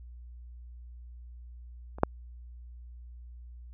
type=clicks; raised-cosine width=1 ms; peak=-29 / -6 dBFS; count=2; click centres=1.985 / 2.034 s; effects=added 60 Hz sine -44 dBFS peak until 3.73 s